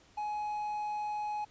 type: tone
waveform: triangle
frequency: 840 Hz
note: G#5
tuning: 19 cents sharp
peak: -31 dBFS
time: 0.17-1.45 s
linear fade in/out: 10 ms
effects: pink hiss -62 dBFS RMS until 1.5 s + resampled to 16000 Hz